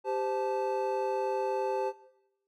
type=tone cluster; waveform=triangle; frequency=393.5 / 517 / 874 Hz; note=G4 / C5 / A5; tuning=+7 / -21 / -12 cents; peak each=-31 dBFS; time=0.04-1.93 s; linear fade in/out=50 ms; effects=noise-tail reverb RT60 0.9 s tail -17 dB re dry